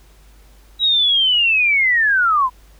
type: linear sweep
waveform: sine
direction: down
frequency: 3876 to 974 Hz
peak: -12 dBFS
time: 0.79-2.5 s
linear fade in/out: 50 ms
effects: added 50 Hz sine -45 dBFS peak until 2.79 s + pink hiss -53 dBFS RMS until 2.79 s